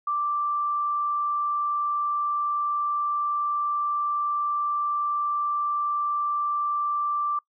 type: tone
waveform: sine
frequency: 1174.7 Hz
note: D6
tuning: in tune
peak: -23 dBFS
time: 0.07-7.39 s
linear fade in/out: 5 ms
effects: noise-tail reverb RT60 0.1 s tail -23 dB re dry